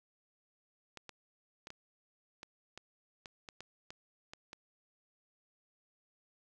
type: clicks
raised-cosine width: 0.2 ms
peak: -29 dBFS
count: 12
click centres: 0.973 / 1.093 / 1.671 / 1.704 / 2.431 / 2.776 / 3.258 / 3.488 / 3.606 / 3.905 / 4.335 / 4.531 s
effects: none

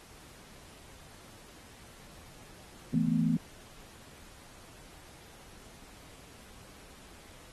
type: chord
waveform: sine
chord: E suspended fourth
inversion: none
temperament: just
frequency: 164.81 / 219.8 / 247.2 Hz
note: E3 / A3 / B3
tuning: 0 / -2 / +2 cents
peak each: -29 dBFS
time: 2.94-3.37 s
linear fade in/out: 2 ms
effects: pink hiss -54 dBFS RMS until 7.52 s + AAC 32 kbps

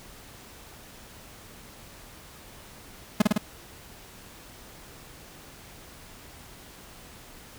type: tone with echo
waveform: 45% pulse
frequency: 210.4 Hz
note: G#3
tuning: 23 cents sharp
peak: -15 dBFS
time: 3.2-3.22 s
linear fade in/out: 5 ms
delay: 53 ms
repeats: 3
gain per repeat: -2 dB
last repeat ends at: 3.379 s
effects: pink hiss -48 dBFS RMS until 7.58 s

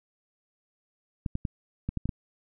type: clicks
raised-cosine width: 5 ms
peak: -17 dBFS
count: 7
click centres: 1.262 / 1.354 / 1.452 / 1.89 / 1.973 / 2.056 / 2.092 s
effects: none

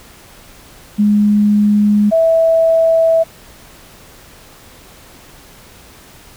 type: tone pair in turn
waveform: sine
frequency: 207.8 / 654.6 Hz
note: G#3 / E5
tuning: +1 / -12 cents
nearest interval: octave + minor sixth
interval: 1987 cents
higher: second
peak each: -8 dBFS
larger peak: neither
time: 0.98-2.11 / 2.11-3.24 s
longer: neither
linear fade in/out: 20 ms
effects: pink hiss -41 dBFS RMS until 6.36 s

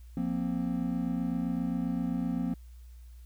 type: chord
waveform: triangle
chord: F suspended fourth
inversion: none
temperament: equal with one note detuned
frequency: 174.61 / 233.9 / 261.6 Hz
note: F3 / Bb3 / C4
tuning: 0 / +6 / 0 cents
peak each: -31 dBFS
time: 0.17-2.54 s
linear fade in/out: 2 ms
effects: added 60 Hz sine -46 dBFS peak until 3.25 s + white hiss -67 dBFS RMS until 3.25 s

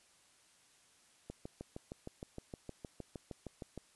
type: click train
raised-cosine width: 2 ms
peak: -30 dBFS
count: 17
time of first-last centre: 1.3-3.777 s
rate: 6.46 Hz
effects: white hiss -67 dBFS RMS until 3.95 s + resampled to 24000 Hz

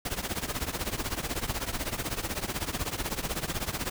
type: noise with tremolo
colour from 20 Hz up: pink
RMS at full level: -29 dBFS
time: 0.05-3.9 s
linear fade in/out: 5 ms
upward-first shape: triangle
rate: 16 Hz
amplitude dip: 90%
effects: none

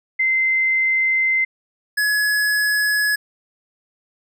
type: tone pair in turn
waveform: sine / square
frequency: 2073 / 1692.1 Hz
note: C7 / G#6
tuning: -17 / +32 cents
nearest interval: major third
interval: 351 cents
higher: first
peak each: -15 / -17 dBFS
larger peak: first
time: 0.19-1.45 / 1.97-3.16 s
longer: first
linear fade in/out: 10 ms
effects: none

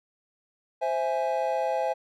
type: chord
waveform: triangle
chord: C augmented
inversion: none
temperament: equal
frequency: 523.3 / 659.3 / 830.6 Hz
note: C5 / E5 / G#5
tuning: 0 / 0 / 0 cents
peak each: -27 dBFS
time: 0.81-1.94 s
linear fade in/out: 20 ms
effects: none

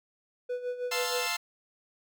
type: tone with tremolo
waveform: triangle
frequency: 493.9 Hz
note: B4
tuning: in tune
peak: -27 dBFS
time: 0.49-1.27 s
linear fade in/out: 10 ms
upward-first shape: sine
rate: 6.3 Hz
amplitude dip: 70%
type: chord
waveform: 10% pulse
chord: F major seventh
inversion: none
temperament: equal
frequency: 698.5 / 880 / 1046.5 / 1318.5 Hz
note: F5 / A5 / C6 / E6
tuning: 0 / 0 / 0 / 0 cents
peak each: -27 dBFS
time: 0.91-1.37 s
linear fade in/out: 10 ms
effects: none

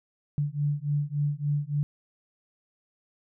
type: beating tone pair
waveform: sine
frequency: 144.1 / 147.6 Hz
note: D3 / D3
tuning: -33 / +9 cents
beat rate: 3.5 Hz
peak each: -28 dBFS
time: 0.38-1.83 s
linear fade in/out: 0 ms
effects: none

